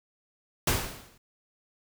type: noise with exponential decay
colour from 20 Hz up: pink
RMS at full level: -22 dBFS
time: 0.67-1.18 s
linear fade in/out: 5 ms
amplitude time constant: 110 ms
effects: none